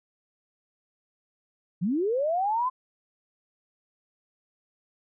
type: linear sweep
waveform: sine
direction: up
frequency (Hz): 155.4 to 1046.5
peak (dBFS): -23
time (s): 1.81-2.7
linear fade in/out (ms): 20
effects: none